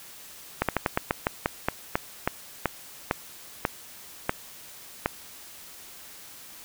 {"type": "slowing click train", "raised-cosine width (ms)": 0.5, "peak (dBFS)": -7, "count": 16, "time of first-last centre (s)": [0.62, 5.059], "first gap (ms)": 67, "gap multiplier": 1.19, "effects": ["white hiss -46 dBFS RMS until 6.64 s"]}